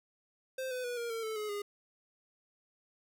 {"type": "tone with pitch steps", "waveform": "square", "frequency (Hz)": [522, 504.2, 487, 470.5, 454.4, 438.9, 424, 409.6], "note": ["C5", "B4", "B4", "A#4", "A#4", "A4", "G#4", "G#4"], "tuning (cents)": [-4, 36, -24, 16, -44, -4, 36, -24], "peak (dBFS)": -36, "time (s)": [0.58, 1.62], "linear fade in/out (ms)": 5, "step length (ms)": 130, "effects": []}